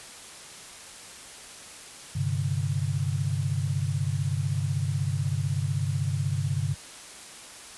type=chord; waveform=sine; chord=G suspended fourth; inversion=none; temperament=equal; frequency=98 / 130.81 / 146.83 Hz; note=G2 / C3 / D3; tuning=0 / 0 / 0 cents; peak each=-29 dBFS; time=2.15-6.75 s; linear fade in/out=10 ms; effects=white hiss -44 dBFS RMS until 7.77 s + resampled to 24000 Hz